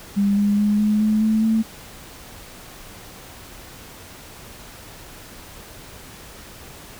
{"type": "tone with pitch steps", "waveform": "sine", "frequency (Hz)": [200.9, 204.3, 207.7, 211.3, 214.8, 218.5, 222.1], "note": ["G3", "G#3", "G#3", "G#3", "A3", "A3", "A3"], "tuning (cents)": [43, -28, 0, 30, -41, -12, 16], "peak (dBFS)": -15, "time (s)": [0.16, 1.63], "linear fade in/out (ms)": 20, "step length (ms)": 210, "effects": ["pink hiss -41 dBFS RMS until 6.99 s"]}